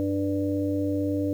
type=harmonic tone; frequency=98.3 Hz; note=G2; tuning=5 cents sharp; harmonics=1 / 3 / 5 / 6; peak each=-31 / -25 / -32 / -34 dBFS; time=0-1.33 s; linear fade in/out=0 ms; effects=9-bit